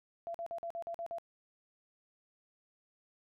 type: tone bursts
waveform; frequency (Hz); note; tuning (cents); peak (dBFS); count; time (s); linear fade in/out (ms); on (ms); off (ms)
sine; 678; E5; +49; -37; 8; 0.27-1.184; 0; 74; 46
effects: none